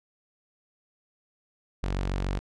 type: tone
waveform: sawtooth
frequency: 46.95 Hz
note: F#1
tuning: 26 cents sharp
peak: -23 dBFS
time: 1.83-2.39 s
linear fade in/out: 0 ms
effects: low-pass 6000 Hz 12 dB/octave